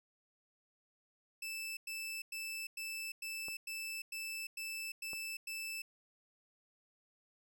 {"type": "tone bursts", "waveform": "sawtooth", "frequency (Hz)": 2637, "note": "E7", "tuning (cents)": 0, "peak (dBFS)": -37, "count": 10, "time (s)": [1.42, 5.82], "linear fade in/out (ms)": 5, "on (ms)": 350, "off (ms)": 100}
{"type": "clicks", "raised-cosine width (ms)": 1, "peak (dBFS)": -35, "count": 2, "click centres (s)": [3.484, 5.133]}
{"effects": []}